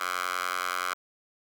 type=tone with high-pass filter; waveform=10% pulse; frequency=90.4 Hz; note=F#2; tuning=40 cents flat; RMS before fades=-31 dBFS; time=0-0.94 s; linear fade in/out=5 ms; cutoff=1200 Hz; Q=2.6; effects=Opus 48 kbps